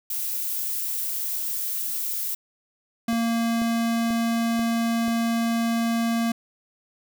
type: noise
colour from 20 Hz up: violet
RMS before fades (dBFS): -28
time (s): 0.1-2.35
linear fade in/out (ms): 5
type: tone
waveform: square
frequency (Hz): 230.7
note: A#3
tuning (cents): -18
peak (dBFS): -22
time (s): 3.08-6.32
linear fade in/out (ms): 5
type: click train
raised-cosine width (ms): 2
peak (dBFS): -24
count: 5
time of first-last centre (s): 3.13-5.081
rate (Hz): 2.05
effects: none